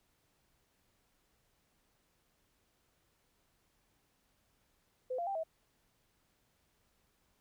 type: tone with pitch steps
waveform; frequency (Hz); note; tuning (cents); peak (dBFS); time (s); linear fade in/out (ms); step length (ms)
sine; 509 / 690 / 787 / 645; C5 / F5 / G5 / E5; -48 / -21 / +7 / -38; -34; 5.1-5.436; 10; 84
effects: pink hiss -75 dBFS RMS until 7.4 s